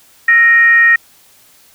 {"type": "tone with frequency modulation", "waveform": "sine", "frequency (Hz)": 1864.7, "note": "A#6", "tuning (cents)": 0, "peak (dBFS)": -5, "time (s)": [0.28, 0.96], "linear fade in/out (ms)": 5, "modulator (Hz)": 534, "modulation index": 0.33, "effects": ["white hiss -47 dBFS RMS until 1.74 s"]}